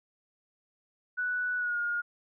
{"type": "tone with pitch glide", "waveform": "sine", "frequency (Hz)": [1480, 1425.5], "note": ["F#6", "F6"], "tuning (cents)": [0, 35], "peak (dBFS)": -28, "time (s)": [1.17, 2.02], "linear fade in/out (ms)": 20, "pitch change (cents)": -65, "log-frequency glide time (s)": [1.57, 1.78], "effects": []}